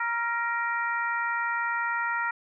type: harmonic tone with a mistuned harmonic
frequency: 470 Hz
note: A#4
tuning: 14 cents sharp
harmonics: 2 / 3 / 4 / 5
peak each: -31 / -29 / -31 / -39 dBFS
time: 0-2.31 s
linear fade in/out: 5 ms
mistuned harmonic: 3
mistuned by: -30 cents
effects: none